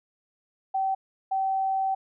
sine tone bursts at uneven times, 770 Hz, G5, 31 cents flat, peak -23 dBFS, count 2, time 0.74-0.95 / 1.31-1.95 s, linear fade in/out 10 ms, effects none

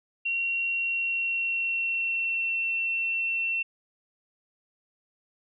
sine tone with pitch glide, 2742 to 2703 Hz, F7 to E7, -32 to +43 cents, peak -25 dBFS, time 0.25-3.63 s, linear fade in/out 10 ms, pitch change -25 cents, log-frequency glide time 0.77-2.6 s, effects none

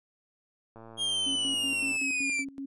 click train, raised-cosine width 1 ms, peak -34 dBFS, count 137, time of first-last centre 0.76-1.964 s, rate 113 Hz
45% pulse linear sweep, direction down, 3251 to 2307 Hz, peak -27 dBFS, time 0.97-2.45 s, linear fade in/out 50 ms
sine tone with tremolo, 274 Hz, C#4, 20 cents flat, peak -34 dBFS, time 1.26-2.66 s, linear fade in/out 10 ms, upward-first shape square, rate 5.3 Hz, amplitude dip 80%
effects resampled to 24000 Hz

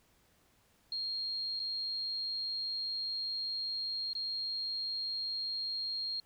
sine tone with dropouts, 4235 Hz, C8, 20 cents sharp, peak -34 dBFS, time 0.92-6.2 s, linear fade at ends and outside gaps 2 ms, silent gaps 1.594-1.599 / 4.132-4.151 s, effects pink hiss -69 dBFS RMS until 6.25 s

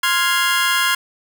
25% pulse chord, F minor, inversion second, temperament equal with one note detuned, 1046.5 / 1401.8 / 1661.2 Hz, C6 / F6 / Ab6, 0 / +6 / 0 cents, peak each -16 dBFS, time 0.03-0.95 s, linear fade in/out 5 ms, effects none

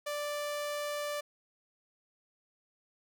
sawtooth tone, 587.3 Hz, D5, in tune, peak -30 dBFS, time 0.06-1.21 s, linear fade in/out 10 ms, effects none

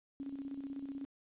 sine tone with tremolo, 276 Hz, C#4, 7 cents flat, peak -38 dBFS, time 0.2-1.05 s, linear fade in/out 0 ms, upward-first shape square, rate 16 Hz, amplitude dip 55%, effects resampled to 8000 Hz + 12-bit

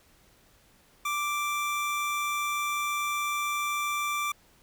25% pulse tone, 1174.7 Hz, D6, in tune, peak -24 dBFS, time 1.05-4.32 s, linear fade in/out 5 ms, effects pink hiss -61 dBFS RMS until 4.62 s

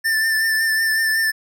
square tone with vibrato, 1777 Hz, A6, 17 cents sharp, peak -17 dBFS, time 0.04-1.32 s, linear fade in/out 20 ms, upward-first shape triangle, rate 5.4 Hz, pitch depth 31 cents each way, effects none

